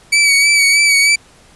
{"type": "tone with vibrato", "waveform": "sawtooth", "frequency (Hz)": 2278, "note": "C#7", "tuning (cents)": 47, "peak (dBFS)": -5, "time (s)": [0.12, 1.16], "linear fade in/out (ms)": 10, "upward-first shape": "sine", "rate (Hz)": 3.2, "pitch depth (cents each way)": 36, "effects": ["pink hiss -46 dBFS RMS until 1.55 s", "resampled to 24000 Hz"]}